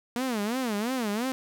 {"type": "tone with vibrato", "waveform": "sawtooth", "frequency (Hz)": 231.2, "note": "A#3", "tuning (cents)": -14, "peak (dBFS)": -23, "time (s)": [0.16, 1.32], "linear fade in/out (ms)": 0, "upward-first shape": "sine", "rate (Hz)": 2.9, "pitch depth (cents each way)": 230, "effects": []}